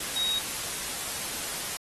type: tone in noise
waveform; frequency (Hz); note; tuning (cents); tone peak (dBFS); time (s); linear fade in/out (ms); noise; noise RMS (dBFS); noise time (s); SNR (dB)
sine; 3790; A#7; +28; -26; 0.16-0.39; 5; white; -33; 0-1.77; +4
effects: AAC 32 kbps